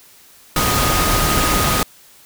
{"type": "tone in noise", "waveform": "sine", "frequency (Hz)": 1244.5, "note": "D#6", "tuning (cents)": 0, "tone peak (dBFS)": -21, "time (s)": [0.56, 1.83], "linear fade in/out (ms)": 2, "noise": "pink", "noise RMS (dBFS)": -17, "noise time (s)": [0.56, 1.83], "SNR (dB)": -7, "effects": ["white hiss -47 dBFS RMS until 2.25 s"]}